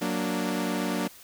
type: chord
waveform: sawtooth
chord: Gb augmented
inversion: none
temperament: equal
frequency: 185 / 233.1 / 293.7 Hz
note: Gb3 / Bb3 / D4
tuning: 0 / 0 / 0 cents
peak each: -27 dBFS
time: 0.01-1.08 s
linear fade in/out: 10 ms
effects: white hiss -50 dBFS RMS until 1.23 s